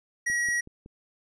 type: tone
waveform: square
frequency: 1911 Hz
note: A#6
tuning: 43 cents sharp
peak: -25 dBFS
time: 0.26-0.61 s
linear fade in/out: 10 ms
type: click train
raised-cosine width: 3 ms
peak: -33 dBFS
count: 4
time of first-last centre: 0.3-0.861 s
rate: 5.35 Hz
effects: resampled to 22050 Hz